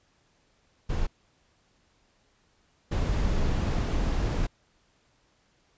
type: noise bursts at uneven times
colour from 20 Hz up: brown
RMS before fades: -26 dBFS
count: 2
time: 0.89-1.07 / 2.91-4.47 s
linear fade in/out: 10 ms
effects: pink hiss -67 dBFS RMS until 5.77 s + resampled to 16000 Hz